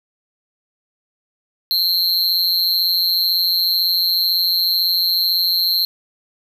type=tone with amplitude modulation; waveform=square; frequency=4166 Hz; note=C8; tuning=8 cents flat; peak=-11 dBFS; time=1.71-5.85 s; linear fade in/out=0 ms; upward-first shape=sine; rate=178 Hz; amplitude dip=100%; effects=none